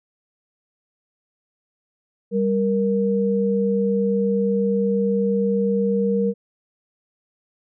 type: tone pair together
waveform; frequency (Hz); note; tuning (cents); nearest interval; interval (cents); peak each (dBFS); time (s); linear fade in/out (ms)
sine; 197.02 / 468.6; G3 / A#4; +9 / +9; octave + minor third; 1500; -20; 2.31-6.34; 50
effects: none